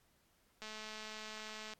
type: click train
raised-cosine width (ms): 0.2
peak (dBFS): -30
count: 242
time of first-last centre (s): 0.62-1.736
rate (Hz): 216
effects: pink hiss -73 dBFS RMS until 1.79 s + AAC 64 kbps